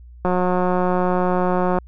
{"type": "click train", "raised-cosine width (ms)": 1, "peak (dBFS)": -7, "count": 279, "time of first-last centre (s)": [0.25, 1.786], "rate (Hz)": 181, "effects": ["added 60 Hz sine -39 dBFS peak until 1.87 s"]}